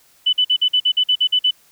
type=tone bursts; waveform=sine; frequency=2994 Hz; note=F#7; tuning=20 cents sharp; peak=-12 dBFS; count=11; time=0.26-1.51 s; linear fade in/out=10 ms; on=70 ms; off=48 ms; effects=white hiss -54 dBFS RMS until 1.71 s